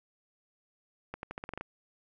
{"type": "accelerating click train", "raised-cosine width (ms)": 0.5, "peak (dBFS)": -23, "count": 9, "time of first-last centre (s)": [1.14, 1.61], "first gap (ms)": 91, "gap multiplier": 0.87, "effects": []}